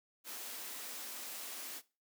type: high-pass noise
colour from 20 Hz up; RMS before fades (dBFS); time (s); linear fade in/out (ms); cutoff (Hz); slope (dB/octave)
white; -45; 0.24-1.82; 50; 220; 48
effects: noise-tail reverb RT60 0.3 s tail -19 dB re dry